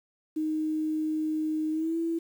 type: tone with pitch glide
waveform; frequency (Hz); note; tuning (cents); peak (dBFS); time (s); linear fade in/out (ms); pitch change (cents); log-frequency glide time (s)
sine; 311.1 to 331.5; D#4 to E4; 0 to +10; -26; 0.36-2.19; 10; +110; 1.71-1.97
effects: 9-bit